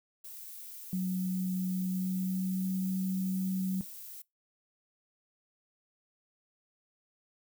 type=noise; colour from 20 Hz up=violet; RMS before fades=-46 dBFS; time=0.24-4.22 s; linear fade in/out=5 ms
type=tone with pitch glide; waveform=sine; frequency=185 to 188.13 Hz; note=F#3 to F#3; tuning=0 to +29 cents; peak=-29 dBFS; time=0.93-3.81 s; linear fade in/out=0 ms; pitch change=+29 cents; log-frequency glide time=1.81-2.83 s
effects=noise-tail reverb RT60 0.2 s tail -23 dB re dry